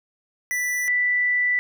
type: tone pair in turn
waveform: square / sine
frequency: 1975.5 / 1975.5 Hz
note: B6 / B6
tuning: 0 / 0 cents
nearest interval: unison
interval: 0 cents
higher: neither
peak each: -23 / -18 dBFS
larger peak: second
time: 0.51-0.88 / 0.88-1.59 s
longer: second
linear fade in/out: 0 ms
effects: none